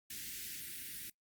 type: band-stop noise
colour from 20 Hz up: white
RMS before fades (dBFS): -45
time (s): 0.1-1.1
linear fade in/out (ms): 5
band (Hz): 370 to 1600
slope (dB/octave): 48
effects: noise-tail reverb RT60 0.1 s tail -23 dB re dry + Opus 48 kbps